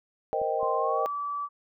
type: chord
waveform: sine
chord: C minor seventh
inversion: third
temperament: equal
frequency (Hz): 466.2 / 523.3 / 622.3 / 784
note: Bb4 / C5 / Eb5 / G5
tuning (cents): 0 / 0 / 0 / 0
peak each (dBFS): -31 / -32 / -30 / -30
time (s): 0.33-1.06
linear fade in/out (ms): 0
type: clicks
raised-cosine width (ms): 2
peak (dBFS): -31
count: 2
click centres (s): 0.416 / 0.63
type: tone with pitch glide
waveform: sine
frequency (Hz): 1046 to 1153.9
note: C6 to D6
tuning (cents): -1 to -31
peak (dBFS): -29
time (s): 0.59-1.49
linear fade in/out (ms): 50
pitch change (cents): +170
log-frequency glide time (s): 0.76-1.04
effects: none